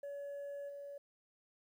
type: tone with level steps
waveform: sine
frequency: 567 Hz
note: C#5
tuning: 39 cents sharp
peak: -39 / -44 dBFS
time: 0.03-0.98 s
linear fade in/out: 5 ms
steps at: 0.68 s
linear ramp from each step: 20 ms
effects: tanh soft clip ceiling -41 dBFS + 12-bit